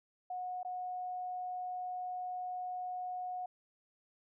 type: tone with dropouts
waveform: sine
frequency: 729 Hz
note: F#5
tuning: 26 cents flat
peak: -37 dBFS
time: 0.3-3.46 s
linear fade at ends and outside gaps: 5 ms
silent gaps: 0.631-0.648 s
effects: none